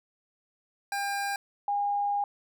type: tone pair in turn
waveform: 25% pulse / sine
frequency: 801 / 813.1 Hz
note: G5 / G#5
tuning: +37 / -37 cents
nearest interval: unison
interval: 26 cents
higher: second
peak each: -25 dBFS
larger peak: neither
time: 0.92-1.36 / 1.68-2.24 s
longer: second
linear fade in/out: 2 ms
effects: none